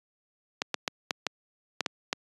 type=clicks; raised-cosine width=0.2 ms; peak=-9 dBFS; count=8; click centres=0.619 / 0.743 / 0.878 / 1.108 / 1.267 / 1.807 / 1.862 / 2.129 s; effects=high-pass 200 Hz 12 dB/octave + resampled to 24000 Hz